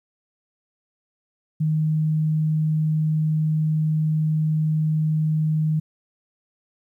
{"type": "tone", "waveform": "sine", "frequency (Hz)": 155.56, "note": "D#3", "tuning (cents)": 0, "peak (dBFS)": -18, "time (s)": [1.6, 5.8], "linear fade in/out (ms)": 10, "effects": ["10-bit"]}